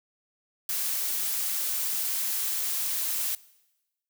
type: noise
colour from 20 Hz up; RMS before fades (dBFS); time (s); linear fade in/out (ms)
blue; -29; 0.69-3.35; 2
effects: noise-tail reverb RT60 1.0 s tail -21 dB re dry